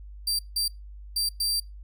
sawtooth tone bursts at uneven times, 4699 Hz, D8, in tune, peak -21 dBFS, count 4, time 0.27-0.39 / 0.56-0.68 / 1.16-1.29 / 1.4-1.6 s, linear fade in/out 5 ms, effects noise-tail reverb RT60 0.2 s tail -24 dB re dry + added 50 Hz sine -40 dBFS peak until 1.83 s

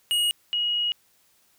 square / sine tone pair in turn, 2884 / 2895 Hz, F#7 / F#7, -45 / -38 cents, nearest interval unison, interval 7 cents, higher second, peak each -21 / -22 dBFS, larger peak first, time 0.11-0.31 / 0.53-0.92 s, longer second, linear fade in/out 0 ms, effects white hiss -63 dBFS RMS until 1.58 s

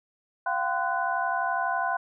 sine tone cluster, 696 / 768 / 1026 / 1485 Hz, F5 / G5 / C6 / F#6, -6 / -36 / -34 / +6 cents, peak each -30 dBFS, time 0.46-1.97 s, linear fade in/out 5 ms, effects none

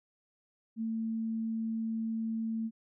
sine tone, 224.2 Hz, A3, 33 cents sharp, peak -31 dBFS, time 0.76-2.71 s, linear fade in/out 50 ms, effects none

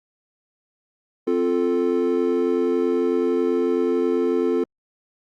triangle chord, F major, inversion second, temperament equal, 261.6 / 349.2 / 440 Hz, C4 / F4 / A4, 0 / 0 / 0 cents, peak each -22 / -20 / -20 dBFS, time 1.27-4.64 s, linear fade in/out 5 ms, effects Opus 48 kbps

